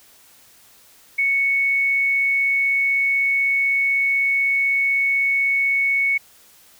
sine tone, 2216 Hz, C#7, 1 cent flat, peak -16 dBFS, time 1.18-6.18 s, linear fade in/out 10 ms, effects white hiss -51 dBFS RMS until 6.79 s

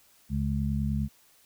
harmonic tone, 70 Hz, C#2, 18 cents sharp, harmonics 1 / 2 / 3, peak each -30 / -30 / -30 dBFS, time 0.29-1.09 s, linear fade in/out 50 ms, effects white hiss -61 dBFS RMS until 1.45 s

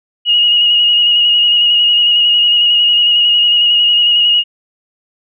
sine tone with vibrato, 2880 Hz, F#7, 47 cents flat, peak -7 dBFS, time 0.25-4.44 s, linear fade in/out 50 ms, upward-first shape square, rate 11 Hz, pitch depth 18 cents each way, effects none

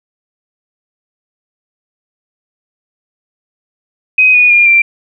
sine tone with pitch steps, 2517 / 2464 / 2412 / 2361 Hz, D#7 / D#7 / D7 / D7, +19 / -17 / +46 / +9 cents, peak -4 dBFS, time 4.18-4.82 s, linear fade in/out 5 ms, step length 160 ms, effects none

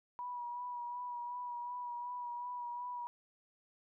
sine tone with vibrato, 972 Hz, B5, 28 cents flat, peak -39 dBFS, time 0.19-3.07 s, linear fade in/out 0 ms, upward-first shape sine, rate 2.7 Hz, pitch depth 25 cents each way, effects none

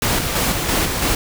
pink noise with tremolo, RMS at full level -18 dBFS, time 0.02-1.15 s, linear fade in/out 2 ms, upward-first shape square, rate 3 Hz, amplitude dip 35%, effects none

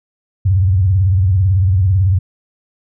sine tone with vibrato, 94 Hz, F#2, 28 cents sharp, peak -9 dBFS, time 0.45-2.19 s, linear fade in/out 10 ms, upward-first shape sine, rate 18 Hz, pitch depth 160 cents each way, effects none

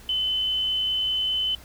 sine tone, 3035 Hz, F#7, 43 cents sharp, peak -22 dBFS, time 0.09-1.55 s, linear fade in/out 2 ms, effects added 60 Hz sine -46 dBFS peak until 1.64 s + pink hiss -49 dBFS RMS until 1.64 s

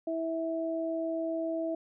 sine tone pair together, 326.6 / 653.8 Hz, E4 / E5, -16 / -14 cents, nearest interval octave, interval 1202 cents, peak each -33 / -32 dBFS, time 0.07-1.75 s, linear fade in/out 5 ms, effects none

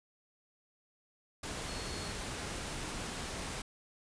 sine tone in noise, 4327 Hz, C#8, 43 cents flat, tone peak -48 dBFS, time 1.68-2.12 s, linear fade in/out 5 ms, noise pink, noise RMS -40 dBFS, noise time 1.43-3.62 s, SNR -11 dB, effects resampled to 22050 Hz

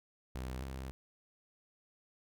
sawtooth tone pair in turn, 63.8 / 65.71 Hz, C2 / C2, -43 / +8 cents, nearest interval minor second, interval 51 cents, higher second, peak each -35 / -37 dBFS, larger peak first, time 0.35-0.63 / 0.63-0.91 s, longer neither, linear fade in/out 0 ms, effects none

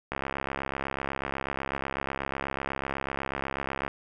click train, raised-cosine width 0.5 ms, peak -15 dBFS, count 257, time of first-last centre 0.12-3.879 s, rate 68.1 Hz, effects none

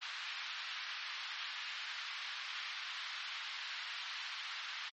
white band-pass noise, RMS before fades -44 dBFS, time 0.01-4.9 s, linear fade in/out 20 ms, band 1100 to 4100 Hz, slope 24 dB/octave, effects low-pass 7000 Hz 12 dB/octave + MP3 32 kbps

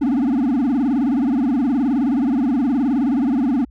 triangle tone with vibrato, 261.6 Hz, C4, in tune, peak -13 dBFS, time 0.01-3.65 s, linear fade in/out 10 ms, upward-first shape sine, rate 19 Hz, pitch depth 230 cents each way, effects added 60 Hz sine -43 dBFS peak until 3.7 s

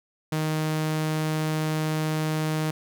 sawtooth tone, 155.9 Hz, D#3, 4 cents sharp, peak -20 dBFS, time 0.32-2.71 s, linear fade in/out 5 ms, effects none

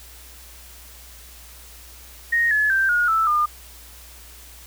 sine tone with pitch steps, 1864.7 / 1709.9 / 1568 / 1437.9 / 1318.5 / 1209.1 Hz, A#6 / A6 / G6 / F#6 / E6 / D#6, 0 / -50 / 0 / -50 / 0 / -50 cents, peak -16 dBFS, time 2.32-3.46 s, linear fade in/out 10 ms, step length 190 ms, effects added 60 Hz sine -45 dBFS peak until 4.66 s + white hiss -45 dBFS RMS until 4.66 s

